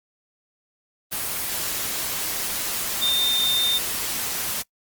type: tone in noise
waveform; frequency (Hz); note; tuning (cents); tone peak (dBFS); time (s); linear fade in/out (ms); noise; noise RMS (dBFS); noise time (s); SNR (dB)
sine; 3625; A#7; -49; -19; 3.01-3.79; 20; white; -27; 1.11-4.63; +5
effects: noise-tail reverb RT60 0.1 s tail -24 dB re dry + Opus 24 kbps